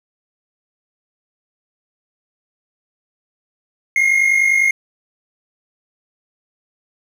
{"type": "tone pair together", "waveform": "triangle", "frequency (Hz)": [2093, 2143], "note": ["C7", "C7"], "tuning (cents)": [0, 41], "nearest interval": "unison", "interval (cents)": 41, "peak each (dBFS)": [-17, -11], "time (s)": [3.96, 4.71], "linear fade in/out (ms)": 2, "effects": []}